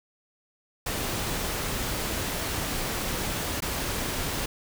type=noise with dropouts; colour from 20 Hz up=pink; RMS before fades=-30 dBFS; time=0.86-4.46 s; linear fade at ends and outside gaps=5 ms; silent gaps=3.605-3.621 s; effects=none